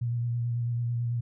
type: tone with vibrato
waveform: sine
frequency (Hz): 119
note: A#2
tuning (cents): +36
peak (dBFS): -26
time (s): 0.01-1.21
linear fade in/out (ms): 10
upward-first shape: square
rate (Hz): 9.1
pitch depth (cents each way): 18
effects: none